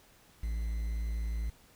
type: tone with quantisation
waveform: triangle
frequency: 55.8 Hz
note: A1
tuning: 25 cents sharp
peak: -29 dBFS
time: 0.43-1.5 s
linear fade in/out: 5 ms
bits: 9
effects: pink hiss -61 dBFS RMS until 1.75 s